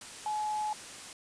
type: tone in noise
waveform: sine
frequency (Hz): 850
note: G#5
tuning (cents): +40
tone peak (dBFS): -30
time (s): 0.26-0.73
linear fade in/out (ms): 2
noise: white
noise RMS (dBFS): -45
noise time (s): 0.01-1.13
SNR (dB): +12
effects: resampled to 22050 Hz